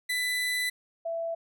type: tone pair in turn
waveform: 30% pulse / sine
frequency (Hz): 1994 / 665.4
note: B6 / E5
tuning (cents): +16 / +16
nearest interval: octave + perfect fifth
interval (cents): 1900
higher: first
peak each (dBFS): -24 / -29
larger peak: first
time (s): 0.09-0.7 / 1.05-1.35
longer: first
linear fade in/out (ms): 10
effects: none